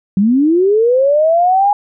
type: linear sweep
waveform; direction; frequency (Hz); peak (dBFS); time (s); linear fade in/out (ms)
sine; up; 185 to 830.6; -8; 0.17-1.73; 2
effects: none